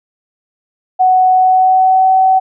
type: tone with pitch glide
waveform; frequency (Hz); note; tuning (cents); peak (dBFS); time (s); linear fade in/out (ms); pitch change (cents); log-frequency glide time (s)
sine; 743 to 757.3; F#5 to F#5; +7 to +40; -6; 0.99-2.4; 20; +33; 1.33-2.11
effects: none